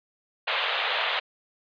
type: band-pass noise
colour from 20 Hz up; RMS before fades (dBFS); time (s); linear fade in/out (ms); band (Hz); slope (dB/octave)
white; -27; 0.47-1.2; 10; 490 to 3700; 48
effects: resampled to 11025 Hz